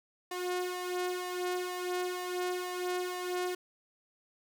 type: tone with flanger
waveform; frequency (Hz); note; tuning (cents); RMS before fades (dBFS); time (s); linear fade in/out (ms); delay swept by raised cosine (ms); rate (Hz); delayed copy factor
sawtooth; 360.9; F#4; -43; -35; 0.31-3.55; 5; 1.7 to 2.8; 2.1; +0.6
effects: none